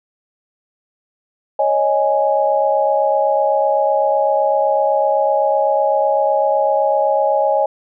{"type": "chord", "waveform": "sine", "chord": "C# suspended second", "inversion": "none", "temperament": "equal", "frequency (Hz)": [554.4, 622.3, 830.6], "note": ["C#5", "D#5", "G#5"], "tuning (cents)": [0, 0, 0], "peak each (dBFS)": -17, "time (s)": [1.59, 7.66], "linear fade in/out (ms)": 5, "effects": []}